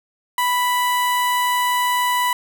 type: tone with notch filter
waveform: sawtooth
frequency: 987.8 Hz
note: B5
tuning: in tune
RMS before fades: -19 dBFS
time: 0.38-2.33 s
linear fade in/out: 2 ms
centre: 5300 Hz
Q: 1.6
effects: none